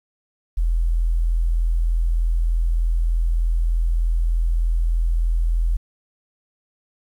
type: tone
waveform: sine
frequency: 41.65 Hz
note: E1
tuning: 19 cents sharp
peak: -16 dBFS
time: 0.57-5.77 s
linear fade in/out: 10 ms
effects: 9-bit